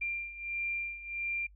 sine beating tone pair, 2379 / 2380.5 Hz, D7 / D7, +22 / +23 cents, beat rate 1.5 Hz, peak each -39 / -35 dBFS, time 0.01-1.47 s, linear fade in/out 10 ms, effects noise-tail reverb RT60 0.1 s tail -26 dB re dry + added 50 Hz sine -54 dBFS peak until 1.55 s

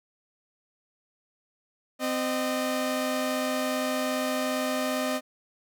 sawtooth tone pair together, 257.6 / 612.7 Hz, C4 / D#5, -27 / -27 cents, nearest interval octave + minor third, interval 1500 cents, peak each -25 dBFS, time 1.99-5.21 s, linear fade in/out 50 ms, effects none

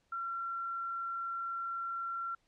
sine tone, 1364 Hz, F6, 41 cents flat, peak -35 dBFS, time 0.12-2.35 s, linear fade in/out 5 ms, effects pink hiss -75 dBFS RMS until 2.47 s + low-pass 7000 Hz 12 dB/octave

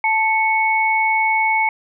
sine tone pair together, 880 / 2210 Hz, A5 / C#7, 0 / -6 cents, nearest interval octave + major third, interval 1594 cents, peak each -17 dBFS, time 0.04-1.69 s, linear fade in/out 2 ms, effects none

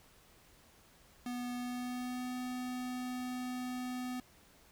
square tone with pitch glide, 245.5 to 250.8 Hz, B3 to B3, -10 to +27 cents, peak -38 dBFS, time 1.26-4.2 s, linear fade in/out 2 ms, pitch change +37 cents, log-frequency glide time 1.55-2.34 s, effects pink hiss -63 dBFS RMS until 4.71 s

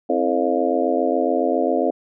harmonic tone with a mistuned harmonic, 87.31 Hz, F2, in tune, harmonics 3 / 4 / 5 / 6 / 7 / 8, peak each -24 / -24 / -24 / -24 / -24 / -24 dBFS, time 0.09-1.91 s, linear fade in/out 10 ms, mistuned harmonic 4, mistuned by -110 cents, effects none

